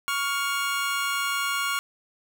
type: tone pair together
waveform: 25% pulse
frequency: 1117 / 1407.3 Hz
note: C#6 / F6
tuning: +13 / +13 cents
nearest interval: major third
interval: 400 cents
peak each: -24 dBFS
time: 0.08-1.79 s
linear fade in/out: 0 ms
effects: none